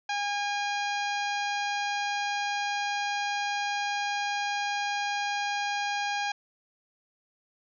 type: harmonic tone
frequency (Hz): 815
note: G#5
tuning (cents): -33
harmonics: 1 / 2 / 3 / 4 / 5 / 6 / 7 / 8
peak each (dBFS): -30 / -34 / -36 / -40 / -41 / -43 / -47 / -47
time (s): 0.09-6.32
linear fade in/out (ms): 5
effects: none